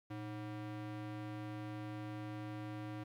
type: ring-modulated tone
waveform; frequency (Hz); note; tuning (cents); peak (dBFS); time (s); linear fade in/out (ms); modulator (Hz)
square; 212.8; G#3; +42; -40; 0.1-3.04; 10; 97.3
effects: low-pass 3000 Hz 12 dB/octave + 12-bit